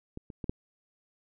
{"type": "clicks", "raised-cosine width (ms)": 3, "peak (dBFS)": [-26, -30, -23, -16], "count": 4, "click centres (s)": [0.174, 0.302, 0.442, 0.495], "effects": []}